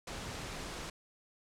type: noise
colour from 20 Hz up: pink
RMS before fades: -42 dBFS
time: 0.07-0.9 s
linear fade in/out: 5 ms
effects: low-pass 8000 Hz 12 dB/octave